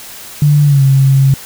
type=tone with pitch glide; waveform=sine; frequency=146.83 to 135.42 Hz; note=D3 to C#3; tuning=0 to -40 cents; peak=-5 dBFS; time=0.42-1.34 s; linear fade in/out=2 ms; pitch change=-140 cents; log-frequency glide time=0.64-0.83 s; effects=white hiss -31 dBFS RMS until 1.45 s